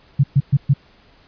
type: tone bursts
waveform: sine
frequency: 138.6 Hz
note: C#3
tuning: in tune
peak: -9 dBFS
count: 4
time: 0.19-0.738 s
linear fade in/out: 10 ms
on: 47 ms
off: 120 ms
effects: pink hiss -52 dBFS RMS until 1.27 s + resampled to 11025 Hz